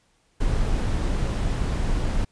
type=noise; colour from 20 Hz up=brown; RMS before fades=-23 dBFS; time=0.4-2.25 s; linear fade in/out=10 ms; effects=pink hiss -65 dBFS RMS until 2.31 s + resampled to 22050 Hz